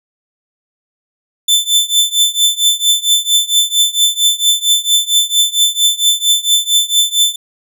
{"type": "tone with tremolo", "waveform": "sawtooth", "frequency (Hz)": 3530, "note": "A7", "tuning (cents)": 5, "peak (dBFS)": -3, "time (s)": [1.48, 7.36], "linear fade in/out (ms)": 5, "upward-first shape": "triangle", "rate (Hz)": 4.4, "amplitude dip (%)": 95, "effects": []}